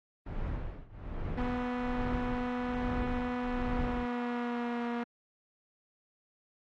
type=noise with tremolo; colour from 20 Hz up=brown; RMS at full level=-33 dBFS; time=0.26-4.06 s; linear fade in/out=5 ms; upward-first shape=triangle; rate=1.2 Hz; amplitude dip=95%
type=tone with pitch glide; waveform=sawtooth; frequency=246.9 to 237.8 Hz; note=B3 to A#3; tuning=0 to +35 cents; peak=-28 dBFS; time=1.37-5.04 s; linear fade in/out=10 ms; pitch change=-65 cents; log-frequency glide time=3.63-4.84 s
effects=low-pass 2000 Hz 12 dB/octave + AAC 32 kbps